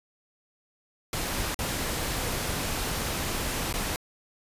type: noise with dropouts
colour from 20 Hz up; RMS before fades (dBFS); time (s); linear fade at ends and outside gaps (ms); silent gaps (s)
pink; -30; 1.13-3.96; 1; 1.545-1.59 / 3.727-3.739
effects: resampled to 32000 Hz